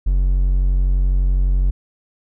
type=tone; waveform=triangle; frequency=45.95 Hz; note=F#1; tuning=11 cents flat; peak=-11 dBFS; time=0.06-1.71 s; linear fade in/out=10 ms; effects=none